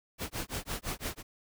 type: noise with tremolo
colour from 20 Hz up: pink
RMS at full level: -34 dBFS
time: 0.18-1.23 s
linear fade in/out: 50 ms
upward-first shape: sine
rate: 5.9 Hz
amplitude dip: 100%
effects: none